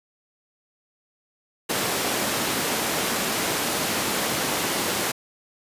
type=high-pass noise; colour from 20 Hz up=pink; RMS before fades=-25 dBFS; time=1.69-5.12 s; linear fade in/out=10 ms; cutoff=210 Hz; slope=12 dB/octave; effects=resampled to 32000 Hz